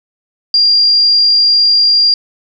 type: tone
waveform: sine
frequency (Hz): 4783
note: D8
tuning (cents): +31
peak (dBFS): -6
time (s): 0.54-2.14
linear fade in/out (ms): 2
effects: none